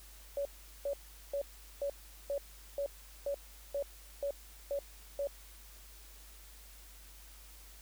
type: tone bursts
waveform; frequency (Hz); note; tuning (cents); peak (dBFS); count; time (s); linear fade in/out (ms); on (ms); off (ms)
sine; 564; C#5; +30; -32; 11; 0.37-5.272; 2; 82; 400
effects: added 50 Hz sine -54 dBFS peak until 7.81 s + white hiss -57 dBFS RMS until 7.81 s